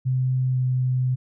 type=tone with pitch glide; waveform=sine; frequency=128.9 to 127.71 Hz; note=C3 to C3; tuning=-26 to -42 cents; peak=-19 dBFS; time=0.05-1.16 s; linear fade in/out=20 ms; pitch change=-16 cents; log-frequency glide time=0.5-0.58 s; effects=none